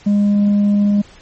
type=tone with tanh clipping; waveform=sine; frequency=204.3 Hz; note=G#3; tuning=28 cents flat; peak=-11 dBFS; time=0.06-1.02 s; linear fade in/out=10 ms; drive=2 dB; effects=pink hiss -44 dBFS RMS until 1.21 s + MP3 32 kbps